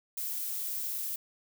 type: noise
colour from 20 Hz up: violet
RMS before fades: -35 dBFS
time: 0.17-1.16 s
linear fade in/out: 5 ms
effects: none